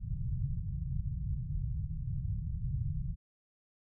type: low-pass noise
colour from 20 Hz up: white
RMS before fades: -35 dBFS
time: 0-3.16 s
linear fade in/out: 50 ms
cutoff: 150 Hz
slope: 48 dB/octave
effects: none